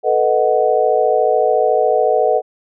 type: chord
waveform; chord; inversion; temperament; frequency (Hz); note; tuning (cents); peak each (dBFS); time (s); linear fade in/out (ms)
sine; B dominant seventh; third; equal; 440 / 493.9 / 622.3 / 740; A4 / B4 / D#5 / F#5; 0 / 0 / 0 / 0; -17; 0.03-2.42; 50
effects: none

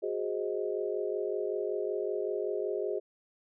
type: chord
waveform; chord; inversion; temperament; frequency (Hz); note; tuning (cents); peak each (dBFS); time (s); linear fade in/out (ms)
sine; Ab dominant seventh; third; equal with one note detuned; 370 / 415.3 / 523.3 / 625.9; Gb4 / Ab4 / C5 / Eb5; 0 / 0 / 0 / +10; -35 / -33 / -39 / -38; 0.02-3; 20
effects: none

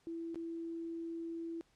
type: tone with dropouts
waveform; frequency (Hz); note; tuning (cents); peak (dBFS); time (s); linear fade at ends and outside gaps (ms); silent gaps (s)
sine; 332.3; E4; +14; -39; 0.07-1.61; 0; 0.345-0.357
effects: pink hiss -72 dBFS RMS until 1.75 s + low-pass 8000 Hz 12 dB/octave

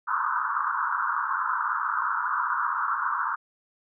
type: band-pass noise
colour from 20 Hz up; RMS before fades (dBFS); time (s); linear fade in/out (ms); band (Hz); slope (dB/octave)
white; -27; 0.07-3.36; 20; 940 to 1500; 96
effects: none

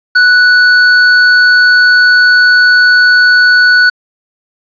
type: tone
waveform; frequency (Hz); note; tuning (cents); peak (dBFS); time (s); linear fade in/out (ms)
square; 1480; F#6; 0; -4; 0.15-3.9; 10
effects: resampled to 11025 Hz + 7-bit

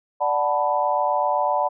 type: chord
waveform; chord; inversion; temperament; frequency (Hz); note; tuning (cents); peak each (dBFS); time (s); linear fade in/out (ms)
sine; B minor seventh; first; equal; 587.3 / 740 / 880 / 987.8; D5 / F#5 / A5 / B5; 0 / 0 / 0 / 0; -24; 0.2-1.69; 20
effects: none

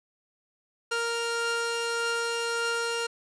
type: tone pair together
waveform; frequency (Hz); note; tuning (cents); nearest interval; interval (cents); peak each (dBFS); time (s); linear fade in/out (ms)
sawtooth; 466.2 / 1396.9; A#4 / F6; 0 / 0; octave + perfect fifth; 1900; -26; 0.91-3.07; 10
effects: resampled to 22050 Hz

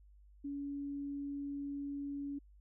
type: tone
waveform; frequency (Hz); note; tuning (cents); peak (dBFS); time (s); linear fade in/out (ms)
sine; 282.8; C#4; +35; -38; 0.44-2.39; 10
effects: added 50 Hz sine -58 dBFS peak until 2.6 s

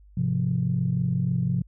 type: chord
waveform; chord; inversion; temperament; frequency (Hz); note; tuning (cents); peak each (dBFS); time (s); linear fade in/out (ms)
sine; F minor; first; just; 104.77 / 130.96 / 174.61; Ab2 / C3 / F3; +16 / +2 / 0; -30 / -24 / -25; 0.17-1.62; 5
effects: tanh soft clip ceiling -13 dBFS + added 50 Hz sine -49 dBFS peak until 1.67 s

